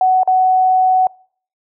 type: tone with dropouts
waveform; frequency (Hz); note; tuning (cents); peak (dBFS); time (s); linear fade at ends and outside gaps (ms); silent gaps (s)
sine; 746; F#5; +14; -9; 0.01-1.07; 2; 0.233-0.275
effects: noise-tail reverb RT60 0.5 s tail -25 dB re dry